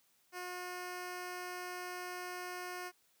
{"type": "tone", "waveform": "10% pulse", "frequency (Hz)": 360, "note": "F#4", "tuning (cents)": -47, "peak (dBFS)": -33, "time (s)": [0.32, 2.92], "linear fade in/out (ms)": 50, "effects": ["white hiss -72 dBFS RMS until 3.2 s", "high-pass 100 Hz 12 dB/octave"]}